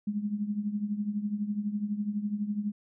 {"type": "tone with tremolo", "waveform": "sine", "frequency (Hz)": 207.4, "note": "G#3", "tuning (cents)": -2, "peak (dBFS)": -25, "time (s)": [0.07, 2.72], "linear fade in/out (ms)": 5, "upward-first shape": "triangle", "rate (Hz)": 12, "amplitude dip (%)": 80, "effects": []}